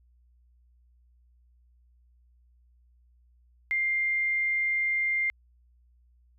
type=tone; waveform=sine; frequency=2100 Hz; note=C7; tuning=6 cents sharp; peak=-24 dBFS; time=3.71-5.3 s; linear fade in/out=0 ms; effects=added 60 Hz sine -59 dBFS peak until 6.38 s